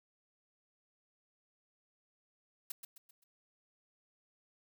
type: noise with echo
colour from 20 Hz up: blue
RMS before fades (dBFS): -40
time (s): 2.7-2.72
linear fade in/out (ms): 5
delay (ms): 130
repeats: 4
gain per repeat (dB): -7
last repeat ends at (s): 3.24
effects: none